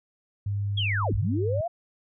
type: tone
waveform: sine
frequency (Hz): 101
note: G#2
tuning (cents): -48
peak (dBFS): -25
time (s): 0.46-1.61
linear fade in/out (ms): 5
type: linear two-way sweep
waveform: sine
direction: down then up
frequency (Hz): 3400 to 30.87 to 714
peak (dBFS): -26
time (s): 0.77-1.68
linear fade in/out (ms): 10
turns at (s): 1.14
effects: none